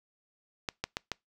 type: clicks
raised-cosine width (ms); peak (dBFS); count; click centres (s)
0.2; -14; 4; 0.688 / 0.84 / 0.969 / 1.117
effects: noise-tail reverb RT60 0.2 s tail -26 dB re dry